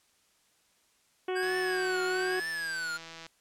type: harmonic tone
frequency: 370 Hz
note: F#4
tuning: in tune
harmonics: 1 / 2 / 3 / 4 / 5 / 6 / 7 / 8 / 9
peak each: -30 / -38 / -43 / -44 / -46 / -47 / -48 / -48 / -53 dBFS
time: 1.28-2.4 s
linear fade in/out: 5 ms
type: tone with vibrato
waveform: square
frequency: 1580 Hz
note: G6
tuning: 13 cents sharp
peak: -33 dBFS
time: 1.35-2.98 s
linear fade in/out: 20 ms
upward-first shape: triangle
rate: 1.1 Hz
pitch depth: 210 cents each way
type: click train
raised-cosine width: 0.2 ms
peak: -28 dBFS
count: 302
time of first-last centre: 1.43-3.265 s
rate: 164 Hz
effects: white hiss -68 dBFS RMS until 3.4 s + low-pass 10000 Hz 12 dB/octave

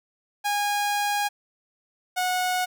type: tone pair in turn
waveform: sawtooth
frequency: 820 / 731.8 Hz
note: G#5 / F#5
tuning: -22 / -19 cents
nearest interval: major second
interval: 197 cents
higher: first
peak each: -19 dBFS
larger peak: neither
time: 0.44-1.29 / 2.16-2.66 s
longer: first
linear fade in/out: 20 ms
effects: none

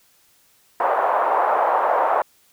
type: band-pass noise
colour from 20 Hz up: white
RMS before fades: -19 dBFS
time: 0.8-2.22 s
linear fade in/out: 2 ms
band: 580 to 1000 Hz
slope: 24 dB/octave
effects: white hiss -58 dBFS RMS until 2.52 s

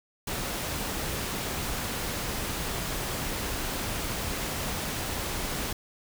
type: noise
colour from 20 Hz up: pink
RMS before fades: -32 dBFS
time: 0.27-5.73 s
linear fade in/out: 5 ms
effects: none

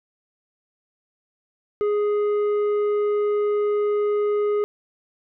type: tone with tanh clipping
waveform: sine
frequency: 415.3 Hz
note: G#4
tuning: in tune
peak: -20 dBFS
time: 1.81-4.64 s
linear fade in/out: 0 ms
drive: 7 dB
effects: none

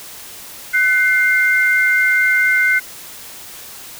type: tone pair together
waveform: sine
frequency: 1504.3 / 2100 Hz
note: F#6 / C7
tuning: +28 / +6 cents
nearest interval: tritone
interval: 578 cents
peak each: -14 dBFS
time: 0.73-2.8 s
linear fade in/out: 20 ms
effects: white hiss -35 dBFS RMS until 3.99 s

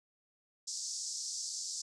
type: band-pass noise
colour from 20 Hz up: pink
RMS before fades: -40 dBFS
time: 0.67-1.82 s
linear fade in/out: 10 ms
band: 4800 to 7900 Hz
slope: 48 dB/octave
effects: none

